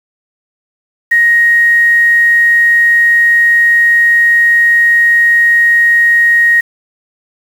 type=tone with quantisation; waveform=sine; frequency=1875 Hz; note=A#6; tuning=10 cents sharp; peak=-5 dBFS; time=1.11-6.61 s; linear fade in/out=10 ms; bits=5; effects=none